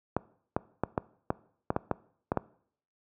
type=clicks; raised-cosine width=1 ms; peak=-12 dBFS; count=10; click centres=0.166 / 0.565 / 0.836 / 0.978 / 1.304 / 1.704 / 1.764 / 1.913 / 2.319 / 2.373 s; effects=noise-tail reverb RT60 0.6 s tail -21 dB re dry + high-pass 80 Hz 12 dB/octave